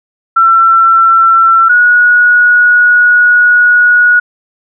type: tone pair in turn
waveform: sine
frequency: 1346 / 1456.4 Hz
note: E6 / F#6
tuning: +36 / -28 cents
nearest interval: minor second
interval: 136 cents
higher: second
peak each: -3 dBFS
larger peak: neither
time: 0.36-1.69 / 1.69-4.2 s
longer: second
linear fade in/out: 10 ms
effects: none